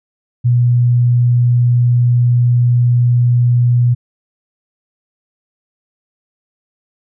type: tone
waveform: sine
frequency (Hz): 121.6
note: B2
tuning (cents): -26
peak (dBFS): -8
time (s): 0.44-3.95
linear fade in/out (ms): 20
effects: none